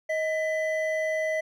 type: tone pair together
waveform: triangle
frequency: 630 / 2000 Hz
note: D#5 / B6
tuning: +21 / +21 cents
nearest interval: octave + minor sixth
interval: 2000 cents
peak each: -24 / -29 dBFS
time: 0.09-1.41 s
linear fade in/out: 10 ms
effects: none